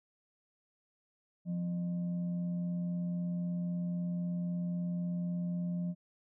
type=tone with frequency modulation; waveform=sine; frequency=175.6 Hz; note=F3; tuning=10 cents sharp; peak=-32 dBFS; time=1.45-5.95 s; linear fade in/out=50 ms; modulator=435 Hz; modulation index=0.23; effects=none